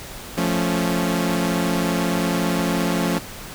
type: chord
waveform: sawtooth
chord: F augmented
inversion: none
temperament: equal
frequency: 174.61 / 220 / 277.2 Hz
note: F3 / A3 / C#4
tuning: 0 / 0 / 0 cents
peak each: -18 / -21 / -21 dBFS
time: 0.37-3.19 s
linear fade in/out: 10 ms
effects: pink hiss -36 dBFS RMS until 3.54 s